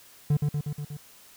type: tone with echo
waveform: triangle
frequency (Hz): 147.1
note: D3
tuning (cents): +3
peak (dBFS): -17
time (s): 0.3-0.37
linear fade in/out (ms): 5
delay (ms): 120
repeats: 5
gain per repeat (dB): -3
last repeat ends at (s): 0.97
effects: white hiss -53 dBFS RMS until 1.36 s